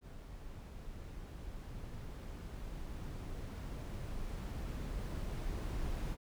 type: noise with level ramp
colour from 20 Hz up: brown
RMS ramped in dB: -49 to -38 dBFS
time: 0.01-6.17 s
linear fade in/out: 50 ms
effects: none